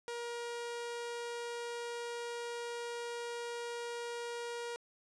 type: tone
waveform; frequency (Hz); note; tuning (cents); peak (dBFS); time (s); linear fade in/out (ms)
sawtooth; 474.1; A#4; +29; -35; 0.08-4.76; 0
effects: resampled to 22050 Hz + 11-bit